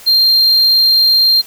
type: tone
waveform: triangle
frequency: 4186 Hz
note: C8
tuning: in tune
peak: -6 dBFS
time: 0.06-1.42 s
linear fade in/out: 20 ms
effects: white hiss -37 dBFS RMS until 1.46 s